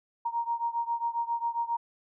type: beating tone pair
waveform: sine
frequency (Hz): 932.3 / 939.7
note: A#5 / A#5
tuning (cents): 0 / +14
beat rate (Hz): 7.4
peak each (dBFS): -30 / -32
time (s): 0.25-1.77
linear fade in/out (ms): 10
effects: none